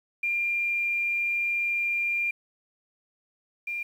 sine tone pair in turn, 2393 / 2393 Hz, D7 / D7, +32 / +32 cents, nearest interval unison, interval 0 cents, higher neither, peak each -24 / -29 dBFS, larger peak first, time 0.23-2.31 / 3.67-3.83 s, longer first, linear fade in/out 5 ms, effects 9-bit

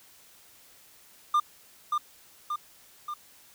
triangle tone with echo, 1200 Hz, D6, 37 cents sharp, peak -18 dBFS, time 1.34-1.4 s, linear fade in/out 5 ms, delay 580 ms, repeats 3, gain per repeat -4 dB, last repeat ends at 3.14 s, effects white hiss -56 dBFS RMS until 3.54 s

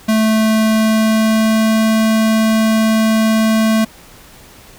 square tone with pitch glide, 219.1 to 220.5 Hz, A3 to A3, -7 to +4 cents, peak -11 dBFS, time 0.08-3.85 s, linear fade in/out 10 ms, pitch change +11 cents, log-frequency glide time 0.65-1.82 s, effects pink hiss -41 dBFS RMS until 4.78 s

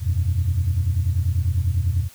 sine chord, E suspended second, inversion none, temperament equal, 82.41 / 92.5 / 123.47 Hz, E2 / F#2 / B2, 0 / 0 / 0 cents, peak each -21 / -20 / -26 dBFS, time 0-2.09 s, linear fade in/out 50 ms, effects tanh soft clip ceiling -11 dBFS + white hiss -48 dBFS RMS until 2.14 s

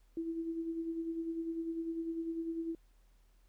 sine tone with tremolo, 329.6 Hz, E4, in tune, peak -33 dBFS, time 0.17-2.75 s, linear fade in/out 2 ms, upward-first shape sine, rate 10 Hz, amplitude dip 50%, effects added 40 Hz sine -62 dBFS peak until 3.48 s + pink hiss -75 dBFS RMS until 3.48 s

